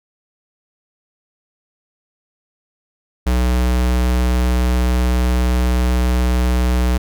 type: tone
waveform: square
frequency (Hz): 61.74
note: B1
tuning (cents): 0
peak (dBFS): -14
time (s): 3.26-6.98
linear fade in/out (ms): 10
effects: none